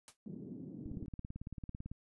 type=noise with exponential decay; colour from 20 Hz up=white; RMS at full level=-48 dBFS; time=0.08-0.17 s; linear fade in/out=0 ms; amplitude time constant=18 ms
type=band-pass noise; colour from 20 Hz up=pink; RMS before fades=-47 dBFS; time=0.26-1.06 s; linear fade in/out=0 ms; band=160 to 300 Hz; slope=24 dB/octave
type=click train; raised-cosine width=5 ms; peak=-31 dBFS; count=20; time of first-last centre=0.86-1.916 s; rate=18 Hz
effects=resampled to 24000 Hz